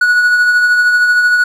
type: tone with tremolo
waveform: triangle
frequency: 1465 Hz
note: F#6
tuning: 18 cents flat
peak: -4 dBFS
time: 0.01-1.44 s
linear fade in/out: 5 ms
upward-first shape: triangle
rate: 13 Hz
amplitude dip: 40%
effects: none